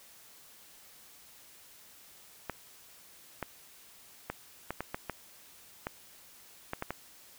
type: clicks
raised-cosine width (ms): 0.5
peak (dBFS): -19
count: 11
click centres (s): 2.497 / 3.427 / 4.3 / 4.706 / 4.806 / 4.945 / 5.097 / 5.869 / 6.734 / 6.824 / 6.906
effects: white hiss -56 dBFS RMS until 7.38 s